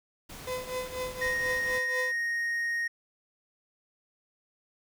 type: noise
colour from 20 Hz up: pink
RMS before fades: -44 dBFS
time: 0.29-1.79 s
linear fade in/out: 10 ms
type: tone with tremolo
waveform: 35% pulse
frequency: 507 Hz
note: B4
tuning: 45 cents sharp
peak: -28 dBFS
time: 0.47-2.12 s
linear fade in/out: 5 ms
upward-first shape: triangle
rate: 4.1 Hz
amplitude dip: 85%
type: tone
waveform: triangle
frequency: 1864.7 Hz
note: A#6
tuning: in tune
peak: -26 dBFS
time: 1.21-2.88 s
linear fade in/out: 10 ms
effects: none